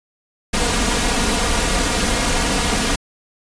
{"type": "noise with comb filter", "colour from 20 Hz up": "pink", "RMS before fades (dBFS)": -18, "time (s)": [0.53, 2.96], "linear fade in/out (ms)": 10, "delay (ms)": 4.2, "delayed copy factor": 0.6, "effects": ["resampled to 22050 Hz"]}